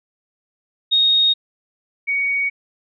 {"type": "tone pair in turn", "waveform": "sine", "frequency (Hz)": [3729, 2242], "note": ["A#7", "C#7"], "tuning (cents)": [0, 19], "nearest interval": "major sixth", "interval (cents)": 881, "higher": "first", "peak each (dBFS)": [-12, -17], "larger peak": "first", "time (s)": [[0.91, 1.34], [2.07, 2.5]], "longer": "neither", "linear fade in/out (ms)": 20, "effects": []}